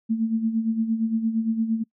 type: tone with tremolo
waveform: sine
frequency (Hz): 224.3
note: A3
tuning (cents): +34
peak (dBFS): -18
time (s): 0.09-1.84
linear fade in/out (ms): 20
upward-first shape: sine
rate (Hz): 8.7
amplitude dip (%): 65
effects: noise-tail reverb RT60 0.1 s tail -25 dB re dry